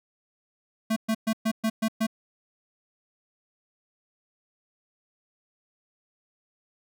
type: tone bursts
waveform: square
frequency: 221.6 Hz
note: A3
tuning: 13 cents sharp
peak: -23 dBFS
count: 7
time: 0.9-2.068 s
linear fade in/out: 10 ms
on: 64 ms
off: 120 ms
effects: none